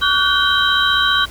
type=tone cluster; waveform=sine; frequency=1136 / 1461 / 1536 / 3136 / 3872 Hz; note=C#6 / F#6 / G6 / G7 / B7; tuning=+42 / -22 / -36 / 0 / -35 cents; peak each=-19 dBFS; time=0.01-1.26 s; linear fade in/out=20 ms; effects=added 60 Hz sine -36 dBFS peak until 1.3 s + pink hiss -38 dBFS RMS until 1.3 s